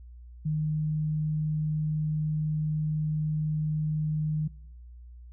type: tone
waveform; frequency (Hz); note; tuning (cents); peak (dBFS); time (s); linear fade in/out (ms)
sine; 154; D#3; -17; -25; 0.45-4.48; 10
effects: noise-tail reverb RT60 0.8 s tail -24 dB re dry + added 60 Hz sine -44 dBFS peak until 5.32 s